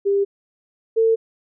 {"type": "tone pair in turn", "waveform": "sine", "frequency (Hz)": [398.8, 450.1], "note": ["G4", "A4"], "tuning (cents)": [30, 39], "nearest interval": "major second", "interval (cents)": 209, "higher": "second", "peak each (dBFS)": [-15, -13], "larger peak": "second", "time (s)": [[0.05, 0.25], [0.96, 1.16]], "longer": "neither", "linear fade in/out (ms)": 20, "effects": []}